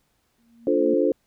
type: tone with exponential growth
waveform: sine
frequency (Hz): 232.7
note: A#3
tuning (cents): -3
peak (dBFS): -24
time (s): 0.38-0.94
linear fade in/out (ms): 5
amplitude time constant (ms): 120
type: chord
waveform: sine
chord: D minor seventh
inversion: none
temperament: equal with one note detuned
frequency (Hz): 293.7 / 351 / 440 / 523.3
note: D4 / F4 / A4 / C5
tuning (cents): 0 / +9 / 0 / 0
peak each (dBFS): -23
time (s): 0.67-1.12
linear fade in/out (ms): 2
effects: pink hiss -69 dBFS RMS until 1.26 s